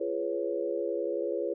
sine chord, C# dominant seventh, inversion first, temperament equal with one note detuned, 343.4 / 415.3 / 493.9 / 554.4 Hz, E#4 / G#4 / B4 / C#5, -29 / 0 / 0 / 0 cents, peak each -34 dBFS, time 0-1.54 s, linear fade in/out 10 ms, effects none

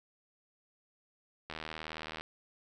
click train, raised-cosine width 0.3 ms, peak -24 dBFS, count 57, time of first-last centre 1.5-2.21 s, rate 78.9 Hz, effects none

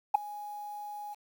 sine tone with ADSR envelope, 830.6 Hz, G#5, in tune, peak -14 dBFS, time 0.14-1.15 s, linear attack 11 ms, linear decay 6 ms, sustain -24 dB, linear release 22 ms, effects tanh soft clip ceiling -14 dBFS + 9-bit

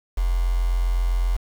sine tone with quantisation, 43.86 Hz, F1, 8 cents sharp, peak -18 dBFS, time 0.17-1.37 s, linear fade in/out 10 ms, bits 6, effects none

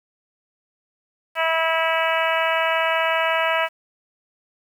harmonic tone, 325.4 Hz, E4, 22 cents flat, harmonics 2 / 3 / 4 / 5 / 6 / 7 / 8 / 9, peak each -23 / -25 / -26 / -27 / -28 / -28 / -29 / -30 dBFS, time 1.35-3.69 s, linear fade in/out 50 ms, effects 8-bit

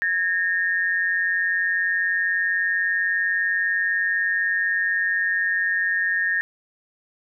sine tone pair together, 1652 / 1832.1 Hz, G#6 / A#6, -10 / -30 cents, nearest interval major second, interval 180 cents, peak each -24 / -21 dBFS, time 0.02-6.41 s, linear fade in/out 0 ms, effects none

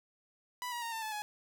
sawtooth tone with pitch steps, 987.8 / 956.4 / 925.9 / 896.4 / 867.9 / 840.3 Hz, B5 / A#5 / A#5 / A5 / A5 / G#5, 0 / +44 / -12 / +32 / -24 / +20 cents, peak -33 dBFS, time 0.62-1.22 s, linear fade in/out 0 ms, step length 100 ms, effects none

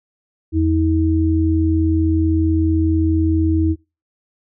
sine tone pair together, 84.2 / 319.8 Hz, E2 / D#4, +37 / +48 cents, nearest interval octave + major seventh, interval 2311 cents, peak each -16 dBFS, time 0.52-3.76 s, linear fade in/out 50 ms, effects noise-tail reverb RT60 0.3 s tail -24 dB re dry

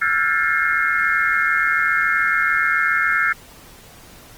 sine tone cluster, 1338 / 1425 / 1608 / 1759 / 2142 Hz, E6 / F6 / G6 / A6 / C7, +25 / +34 / +44 / -1 / +40 cents, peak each -22 dBFS, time 0.01-3.33 s, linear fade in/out 10 ms, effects pink hiss -44 dBFS RMS until 4.37 s + Opus 24 kbps

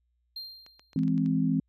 triangle tone with exponential decay, 4186 Hz, C8, in tune, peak -33 dBFS, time 0.36-1.01 s, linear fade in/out 5 ms, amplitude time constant 140 ms
clicks, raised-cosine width 0.2 ms, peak -34 dBFS, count 8, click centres 0.664 / 0.795 / 0.932 / 0.99 / 1.034 / 1.08 / 1.179 / 1.261 s
sine chord, E augmented, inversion none, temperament equal, 164.81 / 207.7 / 261.6 Hz, E3 / G#3 / B#3, 0 / 0 / 0 cents, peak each -27 / -30 / -26 dBFS, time 0.96-1.6 s, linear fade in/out 2 ms
effects added 60 Hz sine -70 dBFS peak until 1.68 s

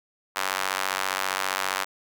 square tone with high-pass filter, 47.52 Hz, F#1, 47 cents sharp, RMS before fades -28 dBFS, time 0.35-1.85 s, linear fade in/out 20 ms, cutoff 1100 Hz, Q 1.2, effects none

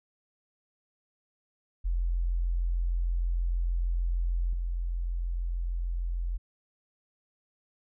sine tone with level steps, 43.24 Hz, F1, 16 cents flat, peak -25 / -28 dBFS, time 1.84-6.38 s, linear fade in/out 20 ms, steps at 4.53 s, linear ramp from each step 2 ms, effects none

